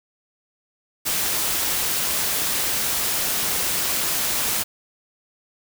white noise, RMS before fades -23 dBFS, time 1.05-4.64 s, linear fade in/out 20 ms, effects none

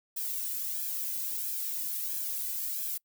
violet noise with flanger, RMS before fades -34 dBFS, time 0.16-2.98 s, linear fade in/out 10 ms, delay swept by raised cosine 1.2 to 2.03 ms, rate 1.5 Hz, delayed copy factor +0.8, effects noise-tail reverb RT60 0.1 s tail -25 dB re dry

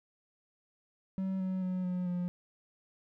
triangle tone with pitch steps, 190.4 / 187.13 / 183.91 / 180.75 / 177.65 Hz, F#3 / F#3 / F#3 / F#3 / F3, +50 / +20 / -10 / -40 / +30 cents, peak -29 dBFS, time 1.18-2.28 s, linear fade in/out 0 ms, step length 220 ms, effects none

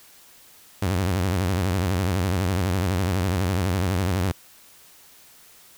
sawtooth tone with vibrato, 92.5 Hz, F#2, in tune, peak -17 dBFS, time 0.82-4.32 s, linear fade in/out 5 ms, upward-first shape sine, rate 12 Hz, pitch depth 150 cents each way, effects white hiss -51 dBFS RMS until 5.77 s

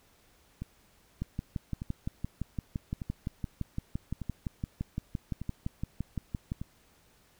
two click trains, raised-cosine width 5 ms, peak -24 / -20 dBFS, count 6 / 32, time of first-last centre 0.62-6.615 / 1.22-6.519 s, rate 0.834 / 5.85 Hz, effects pink hiss -64 dBFS RMS until 7.39 s

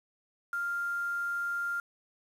sine tone with quantisation, 1396.9 Hz, F6, in tune, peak -30 dBFS, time 0.53-1.8 s, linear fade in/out 2 ms, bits 8, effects low-pass 12000 Hz 12 dB/octave

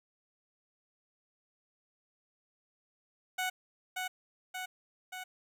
15% pulse tone with echo, 740 Hz, F#5, in tune, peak -25 dBFS, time 3.38-3.5 s, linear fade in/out 10 ms, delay 580 ms, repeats 3, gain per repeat -3 dB, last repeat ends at 5.24 s, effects none

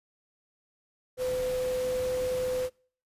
sine tone in noise, 507 Hz, B4, 45 cents sharp, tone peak -27 dBFS, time 1.17-2.7 s, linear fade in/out 50 ms, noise pink, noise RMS -41 dBFS, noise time 1.17-2.7 s, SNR +11 dB, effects noise-tail reverb RT60 0.5 s tail -26 dB re dry + resampled to 32000 Hz

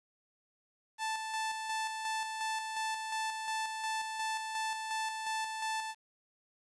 sawtooth tone with tremolo, 880 Hz, A5, in tune, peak -29 dBFS, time 0.98-5.95 s, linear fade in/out 50 ms, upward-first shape square, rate 2.8 Hz, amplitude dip 40%, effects resampled to 24000 Hz + 10-bit

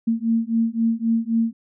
sine beating tone pair, 226.1 / 229.9 Hz, A3 / A#3, +47 / -24 cents, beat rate 3.8 Hz, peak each -21 dBFS, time 0.07-1.53 s, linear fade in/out 10 ms, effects none

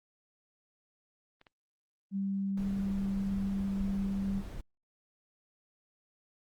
clicks, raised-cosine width 0.3 ms, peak -40 dBFS, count 2, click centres 1.414 / 1.468 s
sine tone, 195.9 Hz, G3, 1 cent flat, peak -30 dBFS, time 2.11-4.43 s, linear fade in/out 50 ms
brown noise, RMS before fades -41 dBFS, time 2.57-4.61 s, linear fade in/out 5 ms
effects Opus 32 kbps

